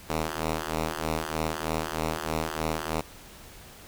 5% pulse ring-modulated tone, 79.2 Hz, D#2, 31 cents sharp, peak -14 dBFS, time 0.09-3.01 s, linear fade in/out 5 ms, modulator 358 Hz, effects pink hiss -48 dBFS RMS until 3.87 s

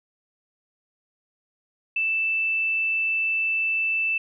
sine tone, 2647 Hz, E7, 7 cents sharp, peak -21 dBFS, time 1.96-4.18 s, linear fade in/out 5 ms, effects none

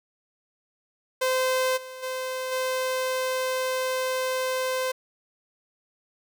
sawtooth tone with level steps, 516 Hz, C5, 24 cents flat, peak -18 / -34 / -25 / -21 dBFS, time 1.21-4.92 s, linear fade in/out 10 ms, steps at 1.76 / 2.02 / 2.51 s, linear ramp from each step 20 ms, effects none

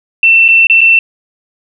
sine tone with dropouts, 2686 Hz, E7, 32 cents sharp, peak -3 dBFS, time 0.23-0.99 s, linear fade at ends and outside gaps 2 ms, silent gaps 0.481-0.486 / 0.67-0.698 / 0.808-0.814 s, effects none

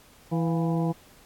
harmonic tone with a mistuned harmonic, 164.81 Hz, E3, in tune, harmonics 1 / 2 / 3 / 4 / 5 / 6, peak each -24 / -30 / -34 / -36 / -38 / -40 dBFS, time 0.31-0.93 s, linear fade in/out 20 ms, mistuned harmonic 4, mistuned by +85 cents, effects pink hiss -55 dBFS RMS until 1.25 s + AAC 64 kbps

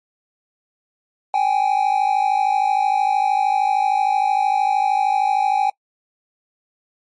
triangle tone pair together, 777.5 / 830.6 Hz, G5 / G#5, -14 / 0 cents, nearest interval minor second, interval 114 cents, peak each -16 dBFS, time 1.34-5.7 s, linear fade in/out 2 ms, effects noise-tail reverb RT60 0.1 s tail -25 dB re dry + MP3 48 kbps

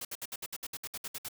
white noise bursts, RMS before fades -39 dBFS, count 13, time 0.01-1.286 s, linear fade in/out 5 ms, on 40 ms, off 63 ms, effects none

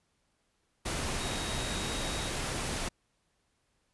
sine tone in noise, 3782 Hz, A#7, 24 cents sharp, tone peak -42 dBFS, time 1.2-2.3 s, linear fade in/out 10 ms, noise pink, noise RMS -34 dBFS, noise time 0.85-2.89 s, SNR -11 dB, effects pink hiss -75 dBFS RMS until 3.93 s + resampled to 24000 Hz

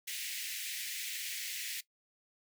pink high-pass noise, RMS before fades -40 dBFS, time 0.07-1.81 s, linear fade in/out 10 ms, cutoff 1900 Hz, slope 48 dB/octave, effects noise-tail reverb RT60 0.1 s tail -18 dB re dry

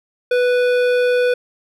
sine tone with hard clipping, 493.9 Hz, B4, in tune, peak -15 dBFS, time 0.31-1.34 s, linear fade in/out 5 ms, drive 13 dB, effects none

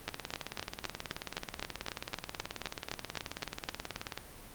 two click trains, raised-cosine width 0.2 ms, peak -19 / -16 dBFS, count 77 / 15, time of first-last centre 0.09-4.176 / 0.08-3.688 s, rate 18.6 / 3.88 Hz, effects pink hiss -51 dBFS RMS until 4.54 s + Opus 32 kbps

